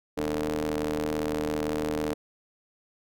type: ring-modulated tone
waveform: sawtooth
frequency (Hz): 77.78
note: D#2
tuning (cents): 0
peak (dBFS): -20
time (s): 0.17-2.14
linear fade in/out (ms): 10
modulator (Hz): 373
effects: none